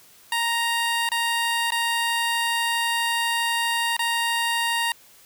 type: tone with dropouts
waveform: 15% pulse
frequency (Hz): 932.3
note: A#5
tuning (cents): 0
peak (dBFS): -15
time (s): 0.32-4.92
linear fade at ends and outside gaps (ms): 2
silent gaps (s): 1.09-1.117 / 1.706-1.72 / 3.967-3.992
effects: white hiss -52 dBFS RMS until 5.25 s